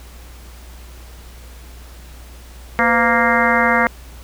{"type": "harmonic tone with a mistuned harmonic", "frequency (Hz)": 233.1, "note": "A#3", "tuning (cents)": 0, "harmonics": [1, 2, 3, 4, 5, 6, 7, 8, 9], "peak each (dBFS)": [-21, -21, -21, -21, -21, -21, -21, -21, -21], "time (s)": [2.79, 3.87], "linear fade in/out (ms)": 0, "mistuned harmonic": 2, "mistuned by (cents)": 140, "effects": ["added 60 Hz sine -36 dBFS peak until 4.23 s", "pink hiss -44 dBFS RMS until 4.23 s"]}